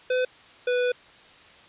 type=tone pair in turn; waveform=square; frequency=506 / 493.9 Hz; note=B4 / B4; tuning=+42 / 0 cents; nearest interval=unison; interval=42 cents; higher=first; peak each=-22 dBFS; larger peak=neither; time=0.1-0.25 / 0.67-0.92 s; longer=second; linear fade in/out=5 ms; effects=white hiss -51 dBFS RMS until 1.68 s + resampled to 8000 Hz